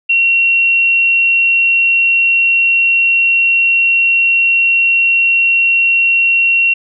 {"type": "tone", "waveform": "sine", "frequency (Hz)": 2735, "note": "F7", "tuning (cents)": -37, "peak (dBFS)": -8, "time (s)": [0.09, 6.74], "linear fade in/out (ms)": 10, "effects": []}